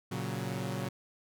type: chord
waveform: sawtooth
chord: F# major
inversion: first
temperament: equal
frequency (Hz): 116.54 / 138.59 / 185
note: A#2 / C#3 / F#3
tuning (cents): 0 / 0 / 0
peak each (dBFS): -34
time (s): 0.11-0.89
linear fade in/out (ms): 10
effects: none